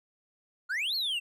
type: exponential two-way sweep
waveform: triangle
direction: up then down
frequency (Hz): 1366 to 4435 to 2645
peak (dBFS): -27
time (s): 0.69-1.2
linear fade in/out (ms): 20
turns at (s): 0.95
effects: none